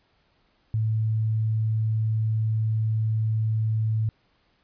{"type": "tone", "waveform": "sine", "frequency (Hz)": 110, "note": "A2", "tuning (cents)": 0, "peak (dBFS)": -21, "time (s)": [0.74, 4.09], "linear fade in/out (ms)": 0, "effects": ["pink hiss -66 dBFS RMS until 4.63 s", "resampled to 11025 Hz"]}